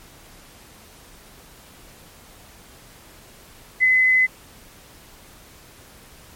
sine tone with ADSR envelope, 2028 Hz, B6, 45 cents sharp, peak -11 dBFS, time 3.8-4.27 s, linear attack 33 ms, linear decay 20 ms, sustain -2 dB, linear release 23 ms, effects pink hiss -47 dBFS RMS until 6.35 s + MP3 64 kbps

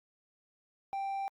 sine tone with hard clipping, 785 Hz, G5, 2 cents sharp, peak -34 dBFS, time 0.93-1.28 s, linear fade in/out 0 ms, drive 3 dB, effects Opus 48 kbps

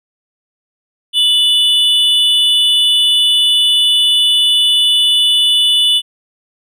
triangle tone pair together, 2960 / 3483 Hz, F#7 / A7, 0 / -18 cents, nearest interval minor third, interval 282 cents, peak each -10 dBFS, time 1.13-6.02 s, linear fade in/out 50 ms, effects none

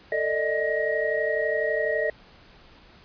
sine tone cluster, 445.6 / 596 / 628 / 1889 Hz, A4 / D5 / D#5 / A#6, +22 / +25 / +16 / +22 cents, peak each -28 dBFS, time 0.12-2.1 s, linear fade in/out 2 ms, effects pink hiss -52 dBFS RMS until 3.04 s + resampled to 11025 Hz

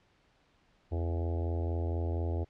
harmonic tone, 84.2 Hz, E2, 37 cents sharp, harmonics 1 / 3 / 4 / 5 / 6 / 7 / 8 / 9 / 10, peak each -30 / -44 / -41 / -43 / -46 / -48 / -47 / -51 / -53 dBFS, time 0.91-2.45 s, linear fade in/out 20 ms, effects pink hiss -68 dBFS RMS until 2.49 s + low-pass 4000 Hz 12 dB/octave

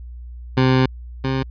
20% pulse tone pair in turn, 130 / 132.81 Hz, C3 / C3, -11 / +26 cents, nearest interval unison, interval 37 cents, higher second, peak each -8 / -14 dBFS, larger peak first, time 0.57-0.86 / 1.24-1.43 s, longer first, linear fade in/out 5 ms, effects added 60 Hz sine -32 dBFS peak until 1.5 s + resampled to 11025 Hz

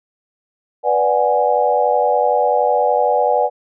sine chord, G# half-diminished seventh, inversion first, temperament equal, 493.9 / 587.3 / 740 / 830.6 Hz, B4 / D5 / F#5 / G#5, 0 / 0 / 0 / 0 cents, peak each -18 dBFS, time 0.83-3.5 s, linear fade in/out 50 ms, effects none

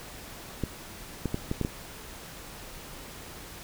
clicks, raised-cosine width 3 ms, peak -15 dBFS, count 6, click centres 0.637 / 1.257 / 1.344 / 1.514 / 1.613 / 1.649 s, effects pink hiss -44 dBFS RMS until 3.63 s

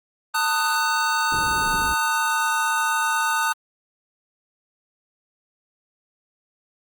square chord, D# diminished, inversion second, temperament just, 896 / 1244.5 / 1493.4 Hz, A5 / D#6 / F#6, +31 / 0 / +16 cents, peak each -25 dBFS, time 0.34-3.53 s, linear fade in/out 10 ms
pink low-pass noise, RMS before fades -33 dBFS, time 1.32-1.94 s, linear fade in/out 0 ms, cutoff 510 Hz, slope 48 dB/octave
effects Opus 24 kbps

